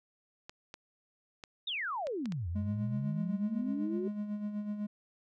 clicks, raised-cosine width 0.2 ms, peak -27 dBFS, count 6, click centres 0.495 / 0.741 / 1.438 / 2.07 / 2.257 / 2.322 s
sine exponential two-way sweep, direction down then up, 3826 to 82.41 to 386.5 Hz, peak -33 dBFS, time 1.67-4.08 s, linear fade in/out 5 ms, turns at 2.48 s
triangle tone with tremolo, 208.2 Hz, G#3, 5 cents sharp, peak -30 dBFS, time 2.55-4.87 s, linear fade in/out 10 ms, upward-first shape sine, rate 8 Hz, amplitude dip 55%
effects none

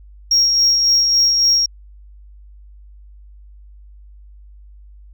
sine tone with tremolo, 5588 Hz, F8, in tune, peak -8 dBFS, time 0.31-1.66 s, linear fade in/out 5 ms, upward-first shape sine, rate 3.6 Hz, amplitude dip 40%, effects tanh soft clip ceiling -8 dBFS + added 50 Hz sine -39 dBFS peak until 5.13 s

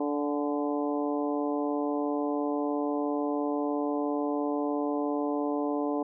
harmonic tone with a mistuned harmonic, 146 Hz, D3, 10 cents flat, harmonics 2 / 3 / 4 / 5 / 6 / 7, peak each -29 / -33 / -35 / -37 / -39 / -40 dBFS, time 0-6.03 s, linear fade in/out 5 ms, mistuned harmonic 6, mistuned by -34 cents, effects none

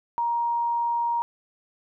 sine tone, 941 Hz, A#5, 16 cents sharp, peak -22 dBFS, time 0.18-1.22 s, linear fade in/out 0 ms, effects none

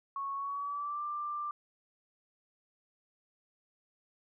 sine tone with pitch glide, 1105 to 1184.3 Hz, C#6 to D6, -6 to +14 cents, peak -34 dBFS, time 0.16-1.51 s, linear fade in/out 2 ms, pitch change +120 cents, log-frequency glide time 0.35-1.03 s, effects none

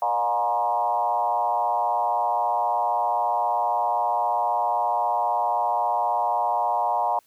sine tone with frequency modulation, 830.6 Hz, G#5, in tune, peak -20 dBFS, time 0.02-7.19 s, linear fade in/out 2 ms, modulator 115 Hz, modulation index 1.6, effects white hiss -62 dBFS RMS until 7.26 s

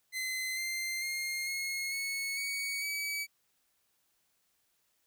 sawtooth tone with pitch steps, 2050 / 2087 / 2125 / 2163 / 2202 / 2242 / 2283 Hz, C7 / C7 / C7 / C#7 / C#7 / C#7 / D7, -36 / -5 / +26 / -43 / -12 / +19 / -50 cents, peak -30 dBFS, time 0.12-3.27 s, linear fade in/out 50 ms, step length 450 ms, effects white hiss -75 dBFS RMS until 5.06 s

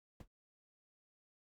brown noise with exponential decay, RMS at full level -41 dBFS, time 0.2-0.28 s, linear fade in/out 5 ms, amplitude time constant 16 ms, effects none

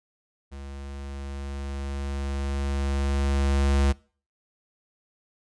square tone with level ramp, 69.3 Hz, C#2, in tune, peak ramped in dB -38 to -19 dBFS, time 0.51-3.93 s, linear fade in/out 20 ms, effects noise-tail reverb RT60 0.4 s tail -22 dB re dry + resampled to 22050 Hz

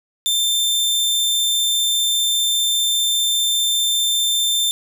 sawtooth tone, 3575 Hz, A7, 27 cents sharp, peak -13 dBFS, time 0.26-4.71 s, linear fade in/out 0 ms, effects none

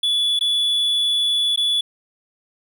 triangle tone with dropouts, 3432 Hz, A7, 44 cents flat, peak -15 dBFS, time 0.03-1.81 s, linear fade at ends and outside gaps 5 ms, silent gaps 0.392-0.409 / 1.561-1.574 s, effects none

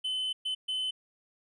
triangle tone bursts at uneven times, 3039 Hz, F#7, 46 cents sharp, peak -28 dBFS, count 3, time 0.04-0.33 / 0.45-0.55 / 0.68-0.91 s, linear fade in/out 10 ms, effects resampled to 22050 Hz

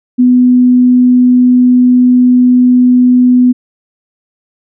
sine tone, 249.1 Hz, B3, 15 cents sharp, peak -3 dBFS, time 0.18-3.53 s, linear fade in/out 20 ms, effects none

